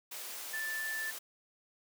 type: tone in noise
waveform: sine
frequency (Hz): 1760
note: A6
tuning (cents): 0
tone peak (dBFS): -35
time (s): 0.53-1.11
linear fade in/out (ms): 10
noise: white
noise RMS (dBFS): -43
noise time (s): 0.11-1.19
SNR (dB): +5
effects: high-pass 400 Hz 12 dB/octave